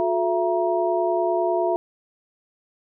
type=tone cluster; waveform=sine; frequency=360.2 / 430.1 / 671 / 944 Hz; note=F#4 / A4 / E5 / A#5; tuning=-46 / -39 / +31 / +22 cents; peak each=-23 / -30 / -22 / -28 dBFS; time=0-1.76 s; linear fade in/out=0 ms; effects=none